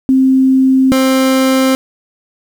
sine / 30% pulse tone pair in turn, 263.3 / 263.3 Hz, C4 / C4, +11 / +11 cents, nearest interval unison, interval 0 cents, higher neither, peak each -6 dBFS, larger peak neither, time 0.09-0.92 / 0.92-1.75 s, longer neither, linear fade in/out 0 ms, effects 7-bit

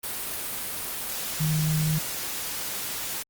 sine tone in noise, 155.56 Hz, D#3, in tune, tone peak -22 dBFS, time 1.4-1.99 s, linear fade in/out 10 ms, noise white, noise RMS -32 dBFS, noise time 0.03-3.23 s, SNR +7 dB, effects Opus 32 kbps

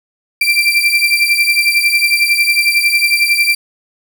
35% pulse beating tone pair, 2349 / 2360 Hz, D7 / D7, 0 / +8 cents, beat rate 11 Hz, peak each -11 dBFS, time 0.41-3.55 s, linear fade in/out 5 ms, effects none

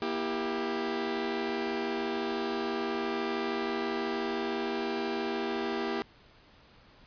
sawtooth chord, E diminished, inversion second, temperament just, 237.3 / 329.6 / 395.6 Hz, Bb3 / E4 / G4, +31 / 0 / +16 cents, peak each -32 / -32 / -29 dBFS, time 0.02-6.02 s, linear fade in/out 0 ms, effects pink hiss -58 dBFS RMS until 7.06 s + resampled to 11025 Hz

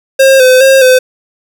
square tone with vibrato, 523.3 Hz, C5, in tune, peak -3 dBFS, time 0.19-0.99 s, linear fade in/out 10 ms, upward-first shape square, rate 2.4 Hz, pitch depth 40 cents each way, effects none

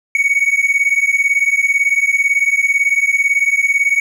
triangle beating tone pair, 2225 / 2243 Hz, C#7 / C#7, +6 / +20 cents, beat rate 18 Hz, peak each -13 dBFS, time 0.15-4 s, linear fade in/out 2 ms, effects none

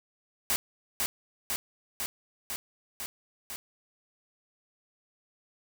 white noise with echo, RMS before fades -27 dBFS, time 0.5-0.56 s, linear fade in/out 0 ms, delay 500 ms, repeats 6, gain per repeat -2 dB, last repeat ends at 3.56 s, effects none

